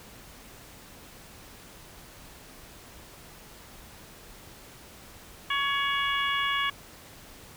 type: harmonic tone with a mistuned harmonic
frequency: 560 Hz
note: C#5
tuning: 18 cents sharp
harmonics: 2 / 3 / 4 / 5 / 6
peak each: -29 / -31 / -32 / -33 / -34 dBFS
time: 5.5-6.7 s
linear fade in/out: 5 ms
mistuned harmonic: 5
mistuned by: +34 cents
effects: pink hiss -49 dBFS RMS until 7.56 s